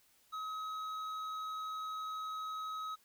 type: tone with hard clipping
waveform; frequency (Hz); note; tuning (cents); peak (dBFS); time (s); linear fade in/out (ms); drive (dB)
triangle; 1274; D#6; +41; -40; 0.32-2.96; 20; 10
effects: white hiss -69 dBFS RMS until 3.04 s